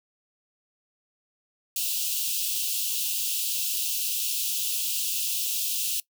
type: high-pass noise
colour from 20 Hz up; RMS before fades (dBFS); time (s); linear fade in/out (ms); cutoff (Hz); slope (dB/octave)
white; -28; 1.76-6; 2; 2600; 96
effects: noise-tail reverb RT60 0.1 s tail -21 dB re dry